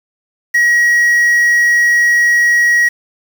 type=tone with quantisation; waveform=triangle; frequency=1904 Hz; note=A#6; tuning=36 cents sharp; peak=-6 dBFS; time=0.54-2.89 s; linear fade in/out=10 ms; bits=5; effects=none